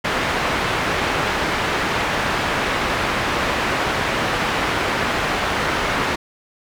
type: low-pass noise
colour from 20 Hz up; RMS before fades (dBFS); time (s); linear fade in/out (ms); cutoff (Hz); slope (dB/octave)
white; -21; 0.04-6.16; 10; 1900; 12
effects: none